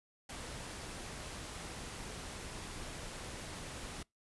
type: noise with amplitude modulation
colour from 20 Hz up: pink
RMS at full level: -44 dBFS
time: 0.29-4.03 s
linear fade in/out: 5 ms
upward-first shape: sine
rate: 200 Hz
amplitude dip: 25%
effects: noise-tail reverb RT60 0.2 s tail -26 dB re dry + resampled to 24000 Hz